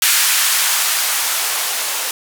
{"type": "noise with band-pass filter sweep", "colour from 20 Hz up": "violet", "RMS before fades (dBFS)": -17, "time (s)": [0.02, 2.11], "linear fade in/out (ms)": 2, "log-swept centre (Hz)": [1500, 560], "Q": 0.95, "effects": []}